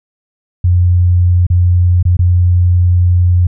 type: tone with dropouts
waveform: sine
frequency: 88.9 Hz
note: F2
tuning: 31 cents sharp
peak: -6 dBFS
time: 0.64-3.47 s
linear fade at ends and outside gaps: 5 ms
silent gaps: 1.467-1.501 / 2.028-2.052 / 2.169-2.191 s
effects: none